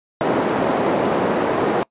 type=band-pass noise; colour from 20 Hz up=white; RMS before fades=-19 dBFS; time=0.21-1.83 s; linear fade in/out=0 ms; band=220 to 620 Hz; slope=12 dB/octave; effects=noise-tail reverb RT60 0.1 s tail -24 dB re dry + resampled to 8000 Hz